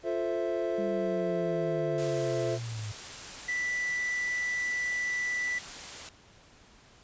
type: chord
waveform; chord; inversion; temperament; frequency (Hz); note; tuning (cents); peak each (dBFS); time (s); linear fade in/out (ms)
triangle; F major seventh; none; equal; 349.2 / 440 / 523.3 / 659.3; F4 / A4 / C5 / E5; 0 / 0 / 0 / 0; -31 / -33 / -33 / -31; 0.03-2.59; 50
type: linear sweep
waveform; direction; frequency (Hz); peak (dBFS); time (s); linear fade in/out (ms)
sine; down; 201.2 to 103.83; -34; 0.78-2.92; 5
type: noise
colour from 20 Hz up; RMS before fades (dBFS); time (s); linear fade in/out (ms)
white; -42; 1.98-6.09; 2
type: tone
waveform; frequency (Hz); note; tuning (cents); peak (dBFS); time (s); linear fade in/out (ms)
triangle; 1972; B6; -3; -27; 3.48-5.59; 10
effects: pink hiss -57 dBFS RMS until 7.03 s + resampled to 16000 Hz